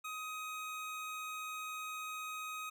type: tone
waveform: 25% pulse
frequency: 1257 Hz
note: D#6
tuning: 17 cents sharp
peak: -37 dBFS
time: 0.04-2.7 s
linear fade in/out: 10 ms
effects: none